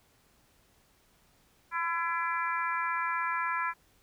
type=harmonic tone; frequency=336.5 Hz; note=E4; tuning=36 cents sharp; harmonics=3 / 4 / 5 / 6 / 7; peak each=-32 / -34 / -35 / -41 / -39 dBFS; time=1.71-3.74 s; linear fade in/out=50 ms; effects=pink hiss -66 dBFS RMS until 4.02 s